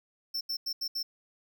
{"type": "tone bursts at uneven times", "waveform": "square", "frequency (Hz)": 5370, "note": "E8", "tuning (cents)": 31, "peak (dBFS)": -31, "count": 5, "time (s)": [[0.34, 0.41], [0.49, 0.57], [0.66, 0.73], [0.81, 0.88], [0.95, 1.03]], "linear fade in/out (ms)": 10, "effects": []}